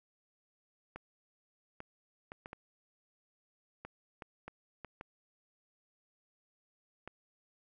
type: clicks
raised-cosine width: 0.5 ms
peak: -29 dBFS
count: 11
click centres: 0.96 / 1.804 / 2.319 / 2.459 / 2.531 / 3.85 / 4.222 / 4.48 / 4.847 / 5.011 / 7.076 s
effects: none